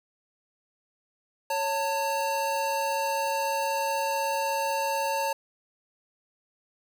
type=tone pair together; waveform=square; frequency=554.4 / 898.6 Hz; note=C#5 / A5; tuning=0 / +36 cents; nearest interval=minor sixth; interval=836 cents; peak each=-31 / -28 dBFS; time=1.5-5.33 s; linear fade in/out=5 ms; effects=none